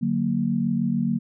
sine chord, D augmented, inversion none, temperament equal with one note detuned, 146.83 / 185 / 232 Hz, D3 / F#3 / A#3, 0 / 0 / -8 cents, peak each -28 / -25 / -23 dBFS, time 0.01-1.19 s, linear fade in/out 20 ms, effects none

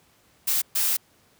blue noise bursts at uneven times, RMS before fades -23 dBFS, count 2, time 0.47-0.62 / 0.75-0.97 s, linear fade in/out 10 ms, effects pink hiss -60 dBFS RMS until 1.39 s + high-pass 80 Hz 12 dB/octave

